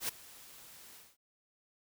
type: noise with ADSR envelope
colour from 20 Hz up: white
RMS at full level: -33 dBFS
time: 0-1.17 s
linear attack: 88 ms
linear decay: 7 ms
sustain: -21 dB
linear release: 210 ms
effects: none